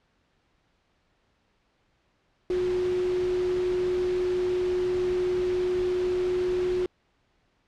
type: tone in noise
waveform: sine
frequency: 363.1 Hz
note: F#4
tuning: 33 cents flat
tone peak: -23 dBFS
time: 2.5-6.86 s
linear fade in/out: 2 ms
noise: pink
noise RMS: -39 dBFS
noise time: 2.5-6.86 s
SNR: +13 dB
effects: pink hiss -69 dBFS RMS until 7.67 s + low-pass 4000 Hz 12 dB/octave